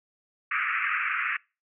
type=band-pass noise; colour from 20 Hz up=pink; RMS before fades=-28 dBFS; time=0.51-1.37 s; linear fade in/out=5 ms; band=1200 to 2600 Hz; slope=96 dB/octave; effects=noise-tail reverb RT60 0.3 s tail -25 dB re dry